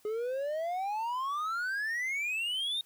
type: exponential sweep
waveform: triangle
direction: up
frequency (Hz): 416.7 to 3729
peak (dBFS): -29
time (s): 0.05-2.81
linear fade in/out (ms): 2
effects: white hiss -64 dBFS RMS until 2.85 s